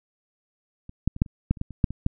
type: clicks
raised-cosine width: 5 ms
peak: -27 / -8 / -23 / -6 / -29 / -8 / -29 / -15 / -26 / -6 / -20 / -9 dBFS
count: 12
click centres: 0.894 / 1.076 / 1.164 / 1.219 / 1.262 / 1.51 / 1.572 / 1.614 / 1.707 / 1.842 / 1.906 / 2.064 s
effects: none